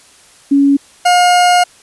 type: tone pair in turn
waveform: sine / 40% pulse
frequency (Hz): 279.8 / 713.7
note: C#4 / F5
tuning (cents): +16 / +37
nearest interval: octave + major third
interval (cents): 1621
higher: second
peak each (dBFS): -6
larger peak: neither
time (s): 0.51-0.77 / 1.05-1.64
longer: second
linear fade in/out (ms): 10
effects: white hiss -44 dBFS RMS until 1.82 s + resampled to 24000 Hz